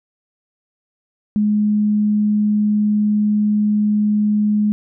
sine tone, 209.8 Hz, G#3, 18 cents sharp, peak -13 dBFS, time 1.36-4.72 s, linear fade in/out 0 ms, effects none

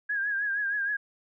sine tone with vibrato, 1637 Hz, G#6, 25 cents flat, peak -26 dBFS, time 0.09-0.97 s, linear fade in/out 10 ms, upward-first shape triangle, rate 6.4 Hz, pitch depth 75 cents each way, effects none

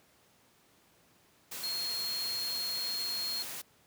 sine tone in noise, 4261 Hz, C8, 31 cents sharp, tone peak -33 dBFS, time 1.63-3.43 s, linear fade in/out 10 ms, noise white, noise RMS -41 dBFS, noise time 1.51-3.62 s, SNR +5 dB, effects pink hiss -65 dBFS RMS until 3.86 s + high-pass 100 Hz 12 dB/octave

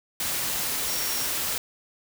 sine tone in noise, 5588 Hz, F8, in tune, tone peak -33 dBFS, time 0.88-1.26 s, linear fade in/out 2 ms, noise white, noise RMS -28 dBFS, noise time 0.2-1.58 s, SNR -8 dB, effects none

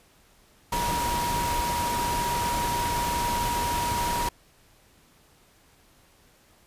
sine tone in noise, 955 Hz, A#5, 42 cents sharp, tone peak -26 dBFS, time 0.72-4.29 s, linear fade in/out 5 ms, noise pink, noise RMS -30 dBFS, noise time 0.72-4.29 s, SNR +1 dB, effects pink hiss -59 dBFS RMS until 6.66 s + resampled to 32000 Hz

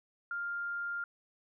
sine tone, 1400 Hz, F6, 4 cents sharp, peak -34 dBFS, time 0.31-1.04 s, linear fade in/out 2 ms, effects none

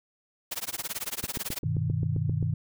white noise with tremolo, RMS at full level -31 dBFS, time 0.51-1.59 s, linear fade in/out 10 ms, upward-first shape sine, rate 18 Hz, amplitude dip 100%
click train, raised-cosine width 3 ms, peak -21 dBFS, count 10, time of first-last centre 1.24-2.427 s, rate 7.58 Hz
sine chord, G augmented, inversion none, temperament equal, 98 / 123.47 / 155.56 Hz, G2 / B2 / D#3, 0 / 0 / 0 cents, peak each -30 / -30 / -29 dBFS, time 1.63-2.54 s, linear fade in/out 5 ms
effects none

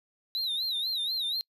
triangle tone with vibrato, 3890 Hz, B7, 27 cents flat, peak -27 dBFS, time 0.35-1.41 s, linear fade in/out 0 ms, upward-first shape sine, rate 4.1 Hz, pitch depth 140 cents each way, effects noise-tail reverb RT60 0.1 s tail -26 dB re dry

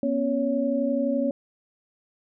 sine tone cluster, 241.9 / 273.7 / 561 Hz, B3 / C#4 / C#5, -36 / -22 / +21 cents, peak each -26 dBFS, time 0.03-1.31 s, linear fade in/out 2 ms, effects none

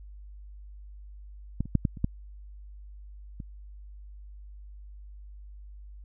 clicks, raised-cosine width 5 ms, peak -15 / -27 / -9 / -12 / -28 / -12 / -26 dBFS, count 7, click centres 1.606 / 1.656 / 1.753 / 1.852 / 1.972 / 2.044 / 3.402 s, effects added 50 Hz sine -43 dBFS peak until 6.04 s

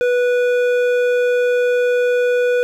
sine tone with hard clipping, 491.2 Hz, B4, 9 cents flat, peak -15 dBFS, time 0.01-2.63 s, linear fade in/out 0 ms, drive 10 dB, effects none

